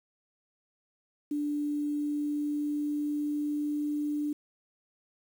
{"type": "tone with pitch glide", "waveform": "sine", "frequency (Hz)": [293.7, 295.9], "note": ["D4", "D4"], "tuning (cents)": [0, 13], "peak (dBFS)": -28, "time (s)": [1.31, 4.33], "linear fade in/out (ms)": 5, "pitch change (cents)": 13, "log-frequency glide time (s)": [1.61, 3.82], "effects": ["9-bit"]}